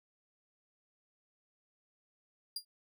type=tone with exponential decay; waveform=sawtooth; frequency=4800 Hz; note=D8; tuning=37 cents sharp; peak=-30 dBFS; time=2.56-2.65 s; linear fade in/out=5 ms; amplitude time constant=18 ms; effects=none